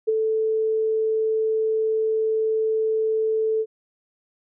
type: tone with ADSR envelope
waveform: sine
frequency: 439.6 Hz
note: A4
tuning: 2 cents flat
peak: -15 dBFS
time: 0.07-3.66 s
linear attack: 19 ms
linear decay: 19 ms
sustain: -4 dB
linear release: 53 ms
effects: none